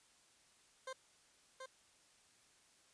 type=tone with echo; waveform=20% pulse; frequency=523.3 Hz; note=C5; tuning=in tune; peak=-39 dBFS; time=0.87-0.93 s; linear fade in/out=5 ms; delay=730 ms; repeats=1; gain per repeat=-4 dB; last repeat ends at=1.66 s; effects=white hiss -69 dBFS RMS until 2.93 s + resampled to 22050 Hz